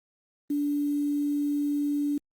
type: tone with quantisation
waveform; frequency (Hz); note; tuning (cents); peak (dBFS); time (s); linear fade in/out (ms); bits
sine; 290; D4; -22; -24; 0.5-2.18; 5; 8
effects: Opus 32 kbps